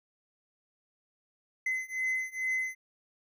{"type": "beating tone pair", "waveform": "triangle", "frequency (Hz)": [2042, 2044.3], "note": ["C7", "C7"], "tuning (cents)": [-43, -41], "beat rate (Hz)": 2.3, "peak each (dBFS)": [-32, -31], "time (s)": [1.66, 2.75], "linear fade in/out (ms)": 5, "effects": []}